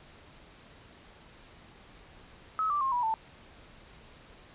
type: tone with pitch steps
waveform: sine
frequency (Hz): 1285 / 1171.6 / 1068.1 / 973.8 / 887.9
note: E6 / D6 / C6 / B5 / A5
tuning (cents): -45 / -5 / +35 / -25 / +15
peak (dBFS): -26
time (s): 2.59-3.14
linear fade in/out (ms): 0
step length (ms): 110
effects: pink hiss -54 dBFS RMS until 4.54 s + resampled to 8000 Hz